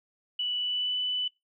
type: tone with pitch glide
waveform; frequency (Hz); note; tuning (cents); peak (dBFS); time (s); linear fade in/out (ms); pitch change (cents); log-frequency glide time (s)
sine; 2960 to 2989; F#7 to F#7; 0 to +17; -27; 0.39-1.28; 5; +17; 0.58-0.96
effects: noise-tail reverb RT60 0.2 s tail -22 dB re dry